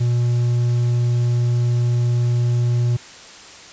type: tone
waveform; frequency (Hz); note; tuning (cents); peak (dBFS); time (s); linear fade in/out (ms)
triangle; 120.5; B2; -42; -13; 0-2.97; 10
effects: white hiss -40 dBFS RMS until 3.72 s + resampled to 16000 Hz